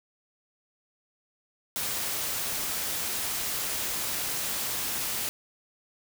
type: noise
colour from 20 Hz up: white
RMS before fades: -31 dBFS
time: 1.76-5.29 s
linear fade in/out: 0 ms
effects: none